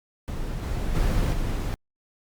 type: noise with level steps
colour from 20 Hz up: brown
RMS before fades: -30 / -27 / -22 / -26 dBFS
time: 0.28-1.74 s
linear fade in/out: 0 ms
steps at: 0.62 / 0.94 / 1.32 s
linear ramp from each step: 20 ms
effects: Opus 48 kbps